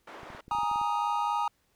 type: band-pass noise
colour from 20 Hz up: white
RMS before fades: -46 dBFS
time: 0.07-0.41 s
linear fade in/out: 5 ms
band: 310 to 1300 Hz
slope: 12 dB/octave
type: clicks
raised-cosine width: 3 ms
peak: -35 dBFS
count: 11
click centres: 0.232 / 0.303 / 0.349 / 0.481 / 0.517 / 0.55 / 0.586 / 0.633 / 0.714 / 0.759 / 0.814 s
type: chord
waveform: triangle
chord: Ab suspended second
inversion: none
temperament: just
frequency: 830.6 / 934.4 / 1245.9 Hz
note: Ab5 / Bb5 / Eb6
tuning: 0 / +4 / +2 cents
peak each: -29 / -28 / -30 dBFS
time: 0.51-1.48 s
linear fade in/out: 2 ms
effects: pink hiss -71 dBFS RMS until 1.75 s